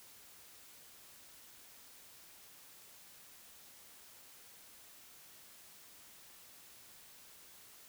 silence, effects white hiss -58 dBFS RMS until 7.88 s

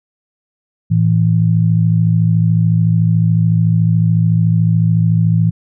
sine tone pair together, 111.01 / 164.81 Hz, A2 / E3, +16 / 0 cents, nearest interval perfect fifth, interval 684 cents, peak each -12 dBFS, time 0.9-5.51 s, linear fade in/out 20 ms, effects none

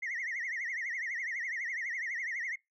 sine tone with vibrato, 1982 Hz, B6, 6 cents sharp, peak -32 dBFS, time 0.02-2.56 s, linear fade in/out 10 ms, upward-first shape triangle, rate 12 Hz, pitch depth 190 cents each way, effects noise-tail reverb RT60 0.2 s tail -25 dB re dry + tanh soft clip ceiling -31 dBFS

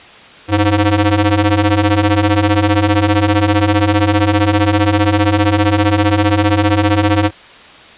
sawtooth ring-modulated tone, 206.8 Hz, G#3, 7 cents flat, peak -3 dBFS, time 0.48-7.31 s, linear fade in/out 50 ms, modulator 111 Hz, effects white hiss -38 dBFS RMS until 7.97 s + resampled to 8000 Hz

